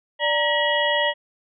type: tone cluster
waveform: sine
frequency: 588 / 929 / 1918 / 2907 / 3299 Hz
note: D5 / A#5 / A#6 / F#7 / G#7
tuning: +2 / -6 / +49 / -31 / -12 cents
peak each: -23 / -25 / -23 / -27 / -27 dBFS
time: 0.19-1.14 s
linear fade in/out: 50 ms
effects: none